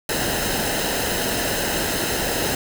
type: noise with comb filter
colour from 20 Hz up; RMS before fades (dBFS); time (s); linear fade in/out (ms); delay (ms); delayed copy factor
pink; -23; 0.09-2.55; 2; 0.87; -0.6
effects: none